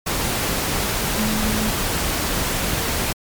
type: tone in noise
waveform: sine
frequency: 215.4 Hz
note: A3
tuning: 37 cents flat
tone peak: -22 dBFS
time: 1.17-1.7 s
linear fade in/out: 10 ms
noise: pink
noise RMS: -22 dBFS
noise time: 0.06-3.13 s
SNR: -3 dB
effects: MP3 96 kbps